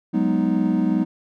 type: chord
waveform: triangle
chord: G# minor seventh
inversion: third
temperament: equal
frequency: 185 / 207.7 / 246.9 / 311.1 Hz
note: F#3 / G#3 / B3 / D#4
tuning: 0 / 0 / 0 / 0 cents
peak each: -21 dBFS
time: 0.13-1.05 s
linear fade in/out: 20 ms
effects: none